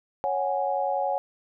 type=chord; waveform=sine; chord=C# suspended fourth; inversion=none; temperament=equal; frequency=554.4 / 740 / 830.6 Hz; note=C#5 / F#5 / G#5; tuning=0 / 0 / 0 cents; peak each=-28 dBFS; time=0.24-1.18 s; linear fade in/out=0 ms; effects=none